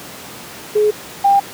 sine tone pair in turn, 422.1 / 796.8 Hz, G#4 / G5, +28 / +28 cents, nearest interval major seventh, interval 1100 cents, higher second, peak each -10 / -8 dBFS, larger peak second, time 0.75-0.91 / 1.24-1.4 s, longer neither, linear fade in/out 10 ms, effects pink hiss -33 dBFS RMS until 1.53 s + high-pass 150 Hz 12 dB/octave

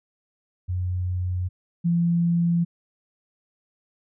sine tone pair in turn, 90.6 / 170.73 Hz, F#2 / F3, -36 / -39 cents, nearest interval major seventh, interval 1097 cents, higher second, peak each -23 / -18 dBFS, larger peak second, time 0.68-1.49 / 1.84-2.65 s, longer neither, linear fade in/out 20 ms, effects none

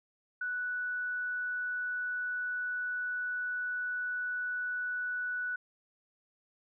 sine tone, 1480 Hz, F#6, in tune, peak -32 dBFS, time 0.41-5.56 s, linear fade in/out 5 ms, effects none

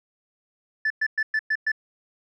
sine tone bursts, 1749 Hz, A6, 11 cents flat, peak -18 dBFS, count 6, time 0.85-1.718 s, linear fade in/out 5 ms, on 53 ms, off 110 ms, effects tanh soft clip ceiling -19 dBFS

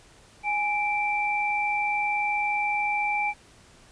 sine tone pair together, 830.6 / 2343 Hz, G#5 / D7, 0 / -5 cents, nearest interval octave + tritone, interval 1795 cents, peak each -26 dBFS, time 0.43-3.34 s, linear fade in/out 50 ms, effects pink hiss -54 dBFS RMS until 3.91 s + resampled to 22050 Hz

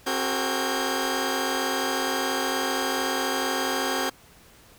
15% pulse tone cluster, 266.2 / 373.1 / 417.4 / 459.7 / 1607 Hz, C4 / F#4 / G#4 / A#4 / G6, +30 / +14 / +9 / -24 / +43 cents, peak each -23 / -23 / -29 / -27 / -24 dBFS, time 0.06-4.1 s, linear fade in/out 10 ms, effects pink hiss -53 dBFS RMS until 4.78 s

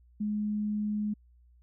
sine tone, 210 Hz, G#3, 19 cents sharp, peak -28 dBFS, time 0.2-1.14 s, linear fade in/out 10 ms, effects added 60 Hz sine -57 dBFS peak until 1.62 s

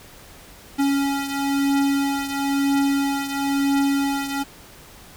square beating tone pair, 277.9 / 278.9 Hz, C#4 / C#4, +4 / +11 cents, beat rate 1 Hz, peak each -21 / -26 dBFS, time 0.78-4.44 s, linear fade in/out 20 ms, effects pink hiss -45 dBFS RMS until 5.16 s

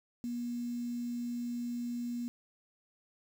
sine tone with quantisation, 240.1 Hz, B3, 49 cents flat, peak -34 dBFS, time 0.24-2.28 s, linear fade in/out 0 ms, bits 9, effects none

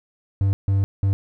triangle tone bursts at uneven times, 98 Hz, G2, in tune, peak -14 dBFS, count 3, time 0.41-0.53 / 0.68-0.84 / 1.03-1.13 s, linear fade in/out 0 ms, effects none

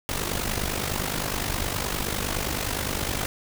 pink noise with amplitude modulation, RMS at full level -25 dBFS, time 0.09-3.26 s, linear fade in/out 0 ms, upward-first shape sine, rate 49.7 Hz, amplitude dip 70%, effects none

